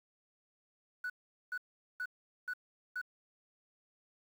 sine tone bursts, 1480 Hz, F#6, in tune, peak -34 dBFS, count 5, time 1.04-3.015 s, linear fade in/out 5 ms, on 59 ms, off 420 ms, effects tanh soft clip ceiling -32 dBFS + 10-bit

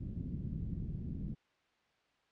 white low-pass noise, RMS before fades -40 dBFS, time 0-1.35 s, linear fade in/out 10 ms, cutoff 210 Hz, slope 24 dB/octave, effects white hiss -73 dBFS RMS until 2.31 s + low-pass 3000 Hz 12 dB/octave

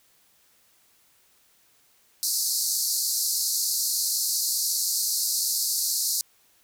pink band-pass noise, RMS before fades -26 dBFS, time 2.23-6.21 s, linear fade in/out 0 ms, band 4200 to 15000 Hz, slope 96 dB/octave, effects white hiss -62 dBFS RMS until 6.63 s

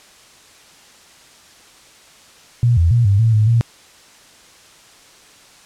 sine tone with pitch steps, 119.7 / 83.9 / 118.8 / 99.4 / 113.3 / 107.4 / 116.5 Hz, A#2 / E2 / A#2 / G2 / A#2 / A2 / A#2, +46 / +31 / +33 / +25 / -49 / -41 / -1 cents, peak -10 dBFS, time 2.63-3.61 s, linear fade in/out 0 ms, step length 140 ms, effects white hiss -46 dBFS RMS until 5.65 s + low-pass 8000 Hz 12 dB/octave

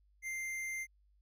sine tone with tanh clipping, 2093 Hz, C7, in tune, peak -39 dBFS, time 0.22-0.87 s, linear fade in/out 50 ms, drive 15 dB, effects added 50 Hz sine -66 dBFS peak until 1.21 s

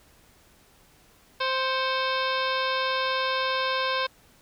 harmonic tone with a mistuned harmonic, 523.3 Hz, C5, in tune, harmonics 1 / 2 / 3 / 4 / 5 / 6 / 7 / 8 / 9 / 10, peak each -30 / -28 / -31 / -37 / -35 / -38 / -34 / -38 / -43 / -40 dBFS, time 1.4-4.07 s, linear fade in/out 10 ms, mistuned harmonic 4, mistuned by +100 cents, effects pink hiss -58 dBFS RMS until 4.41 s

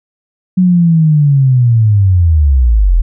sine linear sweep, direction down, 186.3 to 38.43 Hz, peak -5 dBFS, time 0.57-3.02 s, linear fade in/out 10 ms, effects none

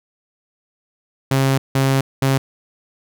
sawtooth tone bursts at uneven times, 134.9 Hz, C#3, 47 cents flat, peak -10 dBFS, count 3, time 1.31-1.58 / 1.75-2.01 / 2.22-2.38 s, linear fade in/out 5 ms, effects none

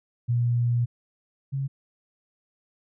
sine tone pair in turn, 119.9 / 136.46 Hz, A#2 / C#3, +49 / -27 cents, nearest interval major second, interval 224 cents, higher second, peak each -20 / -25 dBFS, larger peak first, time 0.28-0.86 / 1.52-1.68 s, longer first, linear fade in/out 20 ms, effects none

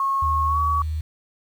sine tone with pitch glide, 1090 to 1132.4 Hz, C#6 to C#6, -29 to +37 cents, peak -19 dBFS, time 0-0.82 s, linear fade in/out 2 ms, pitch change +66 cents, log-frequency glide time 0.46-0.59 s
sine tone with vibrato, 77.78 Hz, D#2, in tune, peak -23 dBFS, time 0.22-1.01 s, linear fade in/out 5 ms, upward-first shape sine, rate 13 Hz, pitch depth 9 cents each way
effects 8-bit

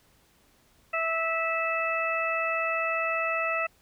harmonic tone, 655 Hz, E5, 11 cents flat, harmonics 1 / 2 / 3 / 4, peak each -31 / -30 / -33 / -30 dBFS, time 0.93-3.67 s, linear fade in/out 10 ms, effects pink hiss -63 dBFS RMS until 3.81 s

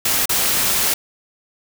white noise with dropouts, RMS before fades -18 dBFS, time 0.05-0.94 s, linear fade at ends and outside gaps 5 ms, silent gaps 0.257-0.293 s, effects none

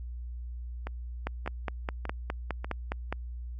two click trains, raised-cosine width 0.5 ms, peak -16 / -21 dBFS, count 10 / 4, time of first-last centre 1.27-3.126 / 0.87-2.645 s, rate 4.85 / 1.69 Hz, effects added 60 Hz sine -36 dBFS peak until 3.59 s + AAC 48 kbps

